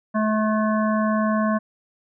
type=harmonic tone; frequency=215.9 Hz; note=A3; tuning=33 cents flat; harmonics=1 / 3 / 5 / 7 / 8; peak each=-20 / -25 / -26 / -33 / -35 dBFS; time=0.14-1.59 s; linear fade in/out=20 ms; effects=none